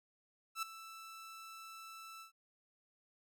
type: tone with ADSR envelope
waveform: sawtooth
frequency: 1323 Hz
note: E6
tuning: 6 cents sharp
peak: -31 dBFS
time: 0.55-2.32 s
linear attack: 76 ms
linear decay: 6 ms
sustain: -15 dB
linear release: 110 ms
effects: none